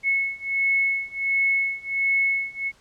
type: beating tone pair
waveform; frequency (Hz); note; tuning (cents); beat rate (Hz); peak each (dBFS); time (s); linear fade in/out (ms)
sine; 2193 / 2194.4; C#7 / C#7; -19 / -18; 1.4; -24 / -23; 0.03-2.72; 50
effects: pink hiss -57 dBFS RMS until 2.8 s + low-pass 8000 Hz 12 dB/octave